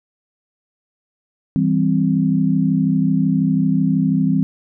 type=chord; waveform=sine; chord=C major; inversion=first; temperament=equal with one note detuned; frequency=163.2 / 196 / 261.6 Hz; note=E3 / G3 / C4; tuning=-17 / 0 / 0 cents; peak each=-18 dBFS; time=1.56-4.43 s; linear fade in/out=0 ms; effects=none